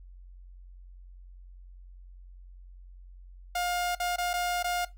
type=tone with dropouts; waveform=sawtooth; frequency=709 Hz; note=F5; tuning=26 cents sharp; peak=-24 dBFS; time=3.55-4.85 s; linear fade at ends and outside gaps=5 ms; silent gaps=3.951-3.999 / 4.161-4.182 / 4.333-4.337 / 4.628-4.642 s; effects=noise-tail reverb RT60 0.2 s tail -18 dB re dry + added 45 Hz sine -46 dBFS peak until 4.97 s